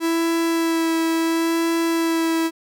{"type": "tone with vibrato", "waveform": "45% pulse", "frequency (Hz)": 329.6, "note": "E4", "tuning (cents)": 0, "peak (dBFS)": -18, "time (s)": [0, 2.51], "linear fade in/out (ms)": 50, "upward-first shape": "sine", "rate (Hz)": 0.72, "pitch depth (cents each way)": 14, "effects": []}